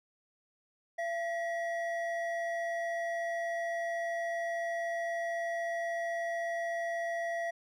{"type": "tone pair together", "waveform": "triangle", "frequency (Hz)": [678, 1917.7], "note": ["E5", "A#6"], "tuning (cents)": [49, 49], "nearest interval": "octave + tritone", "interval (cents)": 1800, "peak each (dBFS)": [-31, -37], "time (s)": [0.98, 7.51], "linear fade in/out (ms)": 10, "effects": []}